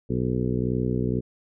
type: harmonic tone with a mistuned harmonic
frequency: 62 Hz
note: B1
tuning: 7 cents sharp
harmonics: 1 / 2 / 3 / 4 / 5 / 6 / 7 / 8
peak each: -34 / -27 / -29 / -29 / -35 / -31 / -32 / -42 dBFS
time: 0.09-1.21 s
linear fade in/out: 20 ms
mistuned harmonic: 8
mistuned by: +27 cents
effects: none